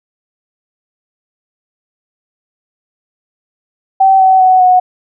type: tone with pitch steps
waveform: sine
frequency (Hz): 770 / 757.6 / 745.5 / 733.5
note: G5 / F#5 / F#5 / F#5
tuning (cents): -31 / +41 / +13 / -15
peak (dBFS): -4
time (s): 4-4.8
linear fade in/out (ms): 10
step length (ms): 200
effects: none